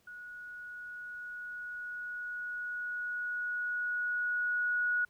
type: tone with level ramp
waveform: sine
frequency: 1459 Hz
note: F#6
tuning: 25 cents flat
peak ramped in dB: -44 to -27 dBFS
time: 0.07-5.05 s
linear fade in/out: 5 ms
effects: pink hiss -70 dBFS RMS until 5.09 s